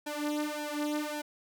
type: tone with flanger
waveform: sawtooth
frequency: 297.8 Hz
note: D4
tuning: 24 cents sharp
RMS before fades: -34 dBFS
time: 0.06-1.22 s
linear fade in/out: 10 ms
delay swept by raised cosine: 1.2 to 3.7 ms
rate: 1.8 Hz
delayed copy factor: +0.9
effects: none